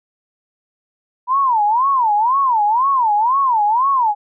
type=tone with vibrato; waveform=sine; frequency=958 Hz; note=A#5; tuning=47 cents sharp; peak=-12 dBFS; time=1.27-4.15 s; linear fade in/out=50 ms; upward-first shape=sine; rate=2 Hz; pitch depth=260 cents each way; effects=none